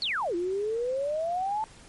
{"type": "exponential two-way sweep", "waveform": "sine", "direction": "down then up", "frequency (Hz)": [4558, 337.1, 888], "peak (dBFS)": -26, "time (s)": [0.02, 1.64], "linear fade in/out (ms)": 0, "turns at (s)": 0.35, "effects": ["pink hiss -52 dBFS RMS until 1.88 s", "MP3 48 kbps"]}